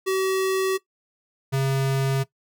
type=tone pair in turn; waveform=square; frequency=380.5 / 135.23 Hz; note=F#4 / C#3; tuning=+48 / -43 cents; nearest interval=octave + tritone; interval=1791 cents; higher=first; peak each=-21 / -21 dBFS; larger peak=neither; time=0.06-0.78 / 1.52-2.24 s; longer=neither; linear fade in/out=20 ms; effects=noise-tail reverb RT60 0.1 s tail -17 dB re dry